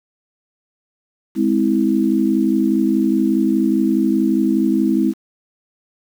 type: chord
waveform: sine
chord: Ab augmented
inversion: none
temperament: just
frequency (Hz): 207.7 / 259.6 / 324.5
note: Ab3 / C4 / E4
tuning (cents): 0 / -13 / -27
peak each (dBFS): -18 / -18 / -17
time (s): 1.35-5.14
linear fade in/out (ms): 50
effects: 7-bit